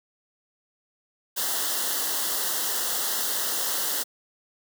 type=band-stop noise; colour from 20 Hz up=white; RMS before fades=-27 dBFS; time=1.36-4.04 s; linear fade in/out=20 ms; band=2000 to 2800 Hz; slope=96 dB/octave; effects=high-pass 300 Hz 12 dB/octave